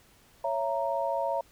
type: chord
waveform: sine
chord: A# diminished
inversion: first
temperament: equal with one note detuned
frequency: 554.4 / 669.2 / 932.3 Hz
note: C#5 / E5 / A#5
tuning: 0 / +26 / 0 cents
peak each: -31 dBFS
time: 0.44-1.41 s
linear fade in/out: 5 ms
effects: pink hiss -60 dBFS RMS until 1.51 s